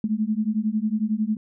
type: beating tone pair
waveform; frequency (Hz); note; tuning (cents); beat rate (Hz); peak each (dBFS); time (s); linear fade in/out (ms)
sine; 210 / 221; G#3 / A3; +19 / +8; 11; -24; 0.04-1.37; 2
effects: none